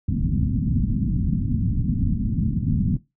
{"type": "low-pass noise", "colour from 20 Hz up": "white", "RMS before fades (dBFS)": -22, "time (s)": [0.08, 2.97], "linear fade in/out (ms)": 5, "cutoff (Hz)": 240, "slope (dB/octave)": 48, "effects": ["noise-tail reverb RT60 0.2 s tail -17 dB re dry"]}